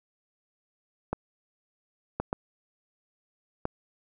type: clicks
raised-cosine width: 1 ms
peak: -14 dBFS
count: 4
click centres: 1.13 / 2.2 / 2.329 / 3.654 s
effects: none